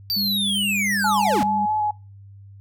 square linear sweep, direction down, 4699 to 173.2 Hz, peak -21 dBFS, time 0.1-1.43 s, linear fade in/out 0 ms
sine tone, 200.6 Hz, G3, 40 cents sharp, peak -26 dBFS, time 0.16-1.66 s, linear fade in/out 10 ms
sine tone with vibrato, 849 Hz, G#5, 38 cents sharp, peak -19 dBFS, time 1.04-1.91 s, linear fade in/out 5 ms, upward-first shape square, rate 4.6 Hz, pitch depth 15 cents each way
effects noise-tail reverb RT60 0.3 s tail -22 dB re dry + added 99 Hz sine -41 dBFS peak until 2.6 s

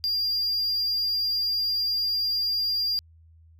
triangle tone, 4797 Hz, D8, 36 cents sharp, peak -22 dBFS, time 0.04-2.99 s, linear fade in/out 0 ms, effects added 81 Hz sine -51 dBFS peak until 3.59 s

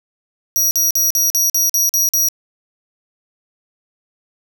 sawtooth tone bursts, 5760 Hz, F#8, 47 cents flat, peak -10 dBFS, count 9, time 0.56-2.286 s, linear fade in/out 0 ms, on 150 ms, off 47 ms, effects none

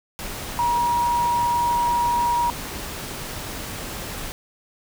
sine tone in noise, 954 Hz, A#5, 40 cents sharp, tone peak -18 dBFS, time 0.59-2.5 s, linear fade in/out 0 ms, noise pink, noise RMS -32 dBFS, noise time 0.19-4.32 s, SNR +11 dB, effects none

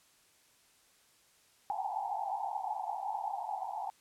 white band-pass noise, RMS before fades -37 dBFS, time 1.7-3.9 s, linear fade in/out 0 ms, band 740 to 890 Hz, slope 96 dB/octave, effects white hiss -66 dBFS RMS until 4 s + low-pass 11000 Hz 12 dB/octave

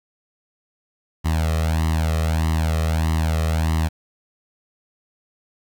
sawtooth tone with flanger, 80 Hz, D#2, 49 cents sharp, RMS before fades -20 dBFS, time 1.24-3.89 s, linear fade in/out 20 ms, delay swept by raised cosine 1 to 1.62 ms, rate 1.6 Hz, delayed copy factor +0.75, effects 8-bit

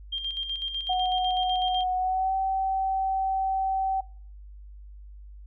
sine tone with tremolo, 3192 Hz, G7, 31 cents sharp, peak -27 dBFS, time 0.12-1.84 s, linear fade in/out 10 ms, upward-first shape square, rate 8 Hz, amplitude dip 50%
sine tone with pitch glide, 737 to 767.9 Hz, F#5 to G5, -7 to -36 cents, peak -23 dBFS, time 0.89-4.01 s, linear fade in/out 10 ms, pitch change +71 cents, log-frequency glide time 1.96-2.35 s
effects noise-tail reverb RT60 0.5 s tail -24 dB re dry + added 50 Hz sine -42 dBFS peak until 5.46 s

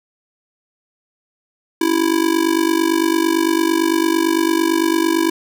square tone with amplitude modulation, 329.6 Hz, E4, in tune, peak -11 dBFS, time 1.81-5.3 s, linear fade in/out 5 ms, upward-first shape sine, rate 48.9 Hz, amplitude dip 85%, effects none

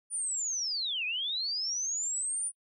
sine linear two-way sweep, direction down then up, 9510 to 2423 to 9510 Hz, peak -30 dBFS, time 0.1-2.52 s, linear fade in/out 50 ms, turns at 1.05 s, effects noise-tail reverb RT60 0.1 s tail -25 dB re dry

